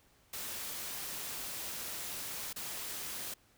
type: noise with dropouts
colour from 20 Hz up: white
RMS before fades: -41 dBFS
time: 0.33-3.34 s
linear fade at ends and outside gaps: 5 ms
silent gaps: 2.53-2.56 s
effects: pink hiss -67 dBFS RMS until 3.57 s